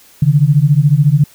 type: beating tone pair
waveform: sine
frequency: 139 / 153 Hz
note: C#3 / D#3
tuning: +5 / -29 cents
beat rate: 14 Hz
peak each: -10 dBFS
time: 0.22-1.24 s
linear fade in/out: 5 ms
effects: white hiss -45 dBFS RMS until 1.34 s